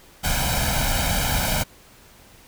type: noise with comb filter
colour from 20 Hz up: pink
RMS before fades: -22 dBFS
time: 0.23-1.64 s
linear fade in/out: 20 ms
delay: 1.3 ms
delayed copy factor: +0.85
effects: pink hiss -50 dBFS RMS until 2.47 s